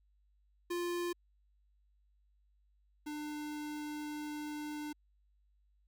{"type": "tone pair in turn", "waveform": "square", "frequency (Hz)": [349.2, 299.3], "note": ["F4", "D4"], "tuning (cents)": [0, 33], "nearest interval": "minor third", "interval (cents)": 267, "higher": "first", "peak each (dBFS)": [-35, -40], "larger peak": "first", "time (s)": [[0.7, 1.13], [3.06, 4.93]], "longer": "second", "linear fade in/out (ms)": 10, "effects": ["added 50 Hz sine -68 dBFS peak until 5.87 s"]}